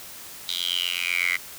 10% pulse tone with high-pass filter sweep, 88.1 Hz, F2, 16 cents sharp, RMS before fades -26 dBFS, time 0.48-1.37 s, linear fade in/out 10 ms, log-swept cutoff 3700 to 2000 Hz, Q 9.6, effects white hiss -41 dBFS RMS until 1.58 s

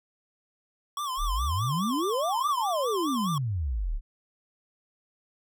square tone with vibrato, 1100 Hz, C#6, 14 cents flat, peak -30 dBFS, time 0.97-3.38 s, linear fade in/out 2 ms, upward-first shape sine, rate 4.8 Hz, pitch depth 140 cents each way
sine exponential two-way sweep, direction up then down, 31.14 to 1241 to 31.14 Hz, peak -26 dBFS, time 1.17-4.01 s, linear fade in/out 50 ms, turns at 2.48 s
effects none

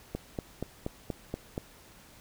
click train, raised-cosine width 2 ms, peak -19 dBFS, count 7, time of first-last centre 0.15-1.579 s, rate 4.2 Hz, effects pink hiss -55 dBFS RMS until 2.2 s

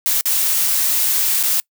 blue noise with dropouts, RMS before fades -17 dBFS, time 0.06-1.6 s, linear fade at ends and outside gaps 0 ms, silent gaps 0.21-0.256 / 1.429-1.436 s, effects noise-tail reverb RT60 0.1 s tail -25 dB re dry

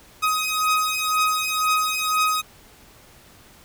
sawtooth beating tone pair, 1257 / 1259 Hz, D#6 / D#6, +17 / +20 cents, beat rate 2 Hz, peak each -19 dBFS, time 0.22-2.42 s, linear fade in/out 20 ms, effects pink hiss -50 dBFS RMS until 3.64 s

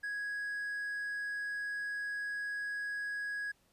triangle tone with hard clipping, 1661.2 Hz, G#6, in tune, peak -36 dBFS, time 0.03-3.52 s, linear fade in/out 10 ms, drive 5 dB, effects pink hiss -71 dBFS RMS until 3.72 s + resampled to 32000 Hz

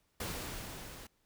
pink noise with level ramp, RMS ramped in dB -38 to -50 dBFS, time 0.2-1.07 s, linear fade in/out 5 ms, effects pink hiss -75 dBFS RMS until 1.25 s

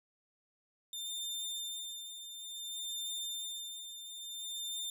sawtooth tone with tremolo, 3603 Hz, A7, 40 cents sharp, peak -34 dBFS, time 0.93-4.9 s, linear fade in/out 2 ms, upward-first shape sine, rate 0.57 Hz, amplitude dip 60%, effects none

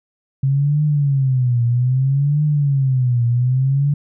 sine tone with vibrato, 133.7 Hz, C3, 38 cents sharp, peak -13 dBFS, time 0.43-3.94 s, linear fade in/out 5 ms, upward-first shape triangle, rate 0.62 Hz, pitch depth 220 cents each way, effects none

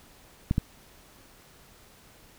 clicks, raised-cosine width 5 ms, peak -11 dBFS, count 2, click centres 0.511 / 0.581 s, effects pink hiss -55 dBFS RMS until 2.38 s

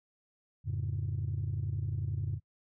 sine chord, F augmented, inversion none, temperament equal with one note detuned, 87.31 / 107.36 / 138.59 Hz, F2 / A2 / C#3, 0 / -42 / 0 cents, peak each -35 / -34 / -35 dBFS, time 0.64-2.4 s, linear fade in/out 50 ms, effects noise-tail reverb RT60 0.1 s tail -22 dB re dry + tanh soft clip ceiling -26 dBFS

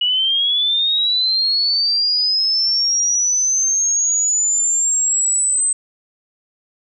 sine linear sweep, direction up, 2907 to 8230 Hz, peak -14 dBFS, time 0.01-5.73 s, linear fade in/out 5 ms, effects none

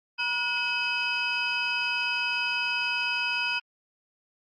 sine tone cluster, 960 / 1451 / 2556 / 3041 / 4930 Hz, B5 / F#6 / D#7 / F#7 / D#8, -49 / -34 / +46 / +47 / -17 cents, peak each -35 / -32 / -27 / -34 / -35 dBFS, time 0.18-3.6 s, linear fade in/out 20 ms, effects tanh soft clip ceiling -17 dBFS + Opus 32 kbps

